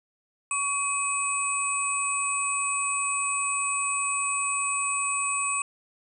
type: tone cluster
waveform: sine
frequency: 1125 / 2533 / 7870 / 8680 Hz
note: C#6 / D#7 / B8 / C#9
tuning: +25 / +30 / -7 / -37 cents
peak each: -30 / -30 / -31 / -30 dBFS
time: 0.51-5.62 s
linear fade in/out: 2 ms
effects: none